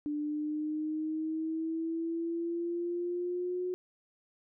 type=exponential sweep; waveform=sine; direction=up; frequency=295 to 364.4 Hz; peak=-31 dBFS; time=0.06-3.74 s; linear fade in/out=0 ms; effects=none